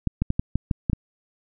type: clicks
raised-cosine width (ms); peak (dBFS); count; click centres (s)
5; -9; 8; 0.073 / 0.22 / 0.304 / 0.395 / 0.556 / 0.712 / 0.898 / 0.932
effects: none